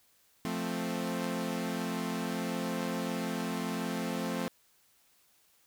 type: chord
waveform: sawtooth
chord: F major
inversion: none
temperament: equal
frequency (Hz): 174.61 / 220 / 261.6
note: F3 / A3 / C4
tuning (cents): 0 / 0 / 0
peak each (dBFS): -33 / -32 / -33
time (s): 0.45-4.48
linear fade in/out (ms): 0
effects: white hiss -67 dBFS RMS until 5.66 s